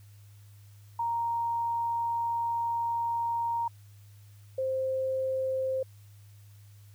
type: tone pair in turn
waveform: sine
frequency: 932.3 / 525.1 Hz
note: A#5 / C5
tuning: 0 / +6 cents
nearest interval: minor seventh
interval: 994 cents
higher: first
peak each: -27 dBFS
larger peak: neither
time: 0.99-3.68 / 4.58-5.83 s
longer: first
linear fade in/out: 5 ms
effects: added 102 Hz sine -50 dBFS peak until 6.94 s + white hiss -64 dBFS RMS until 6.94 s